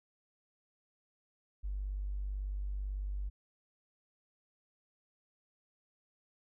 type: tone with tanh clipping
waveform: triangle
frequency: 49.04 Hz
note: G1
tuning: 1 cent sharp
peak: -34 dBFS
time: 1.63-3.3 s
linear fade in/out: 20 ms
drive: 2 dB
effects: none